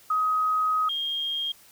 sine tone pair in turn, 1261 / 3227 Hz, D#6 / G7, +23 / +50 cents, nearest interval octave + major third, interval 1627 cents, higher second, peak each -21 / -26 dBFS, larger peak first, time 0.1-0.89 / 0.89-1.52 s, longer first, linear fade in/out 5 ms, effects white hiss -54 dBFS RMS until 1.71 s

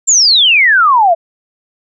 sine exponential sweep, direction down, 7490 to 641 Hz, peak -5 dBFS, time 0.07-1.15 s, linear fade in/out 20 ms, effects none

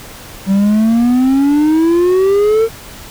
triangle exponential sweep, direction up, 190.4 to 458.3 Hz, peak -6 dBFS, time 0.46-2.69 s, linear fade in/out 50 ms, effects pink hiss -33 dBFS RMS until 3.1 s

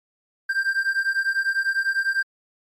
triangle beating tone pair, 1576 / 1586 Hz, G6 / G6, +9 / +20 cents, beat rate 10 Hz, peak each -22 / -21 dBFS, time 0.49-2.23 s, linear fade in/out 10 ms, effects MP3 64 kbps

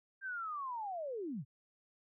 sine linear sweep, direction down, 1600 to 106.5 Hz, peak -38 dBFS, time 0.21-1.45 s, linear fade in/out 50 ms, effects none

